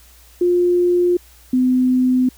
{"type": "tone pair in turn", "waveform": "sine", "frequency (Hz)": [353.8, 254.3], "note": ["F4", "C4"], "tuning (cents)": [23, -49], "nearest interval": "tritone", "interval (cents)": 572, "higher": "first", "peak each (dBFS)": -12, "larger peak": "neither", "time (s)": [[0.41, 1.17], [1.53, 2.29]], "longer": "neither", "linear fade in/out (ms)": 5, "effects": ["added 60 Hz sine -47 dBFS peak until 2.37 s", "white hiss -49 dBFS RMS until 2.37 s"]}